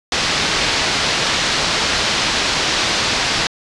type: low-pass noise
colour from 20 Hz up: white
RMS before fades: -18 dBFS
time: 0.12-3.47 s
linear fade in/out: 2 ms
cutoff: 5300 Hz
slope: 24 dB/octave
effects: resampled to 24000 Hz